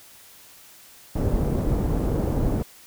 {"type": "low-pass noise", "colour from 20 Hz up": "pink", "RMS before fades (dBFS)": -23, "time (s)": [1.15, 2.63], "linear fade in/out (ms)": 10, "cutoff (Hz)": 480, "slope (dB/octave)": 12, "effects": ["white hiss -49 dBFS RMS until 2.86 s"]}